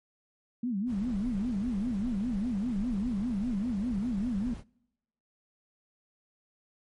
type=tone with vibrato; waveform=sine; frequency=220 Hz; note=A3; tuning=in tune; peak=-28 dBFS; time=0.63-4.54 s; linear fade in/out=5 ms; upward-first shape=sine; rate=5 Hz; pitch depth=250 cents each way
type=noise; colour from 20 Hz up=brown; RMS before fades=-41 dBFS; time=0.86-4.64 s; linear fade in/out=50 ms
effects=noise-tail reverb RT60 0.9 s tail -26 dB re dry + MP3 48 kbps